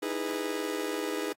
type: chord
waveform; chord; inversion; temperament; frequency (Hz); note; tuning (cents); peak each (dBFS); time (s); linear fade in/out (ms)
40% pulse; E major seventh; third; just; 309 / 329.6 / 412 / 494.4; D#4 / E4 / G#4 / B4; -12 / 0 / -14 / +2; -35 / -38 / -34 / -36; 0.02-1.33; 10
effects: AAC 48 kbps